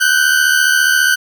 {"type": "tone pair together", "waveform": "40% pulse", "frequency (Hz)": [1480, 1554.7], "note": ["F#6", "G6"], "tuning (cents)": [0, -15], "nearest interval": "minor second", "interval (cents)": 85, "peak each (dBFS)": -12, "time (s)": [0, 1.16], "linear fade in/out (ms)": 20, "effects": []}